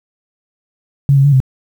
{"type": "tone with pitch steps", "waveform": "sine", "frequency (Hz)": [139.7, 136.9, 143.2, 131.2], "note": ["C#3", "C#3", "D3", "C3"], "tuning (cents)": [14, -21, -43, 5], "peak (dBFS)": -6, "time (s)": [1.09, 1.402], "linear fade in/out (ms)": 0, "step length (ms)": 78, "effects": ["7-bit"]}